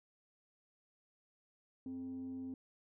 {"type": "tone with frequency modulation", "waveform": "sine", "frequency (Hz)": 261.6, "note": "C4", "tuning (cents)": 0, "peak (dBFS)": -40, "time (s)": [1.86, 2.54], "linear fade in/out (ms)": 2, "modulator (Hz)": 169, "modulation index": 0.25, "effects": ["tanh soft clip ceiling -37 dBFS"]}